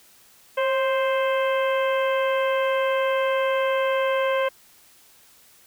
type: harmonic tone with a mistuned harmonic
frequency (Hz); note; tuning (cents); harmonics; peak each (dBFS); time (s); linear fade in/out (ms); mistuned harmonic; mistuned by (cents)
523.3; C5; 0; 1 / 2 / 3 / 4 / 5 / 6; -21 / -27 / -31 / -33 / -35 / -37; 0.57-4.49; 10; 1; +41
effects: white hiss -54 dBFS RMS until 5.66 s